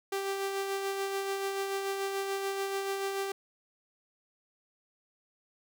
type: tone with tremolo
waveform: sawtooth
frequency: 392 Hz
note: G4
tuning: in tune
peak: -26 dBFS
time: 0.12-3.32 s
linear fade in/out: 5 ms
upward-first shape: sine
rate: 6.9 Hz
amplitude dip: 35%
effects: none